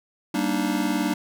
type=chord; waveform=square; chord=Eb major seventh; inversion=first; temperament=just; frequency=194.45 / 233.3 / 291.7 / 311.1 Hz; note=G3 / Bb3 / D4 / Eb4; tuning=-14 / +2 / -12 / 0 cents; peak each=-29 / -29 / -27 / -29 dBFS; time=0.34-1.14 s; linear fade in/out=5 ms; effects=none